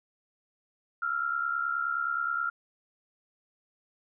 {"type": "tone pair together", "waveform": "sine", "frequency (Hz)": [1330.5, 1400], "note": ["E6", "F6"], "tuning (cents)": [16, 4], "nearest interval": "minor second", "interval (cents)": 88, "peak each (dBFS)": [-32, -29], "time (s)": [1.02, 2.5], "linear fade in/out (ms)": 5, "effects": []}